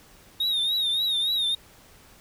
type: tone with vibrato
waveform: triangle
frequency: 3729 Hz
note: A#7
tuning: in tune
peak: -21 dBFS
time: 0.4-1.55 s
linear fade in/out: 5 ms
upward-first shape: triangle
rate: 3.5 Hz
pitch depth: 100 cents each way
effects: pink hiss -53 dBFS RMS until 2.2 s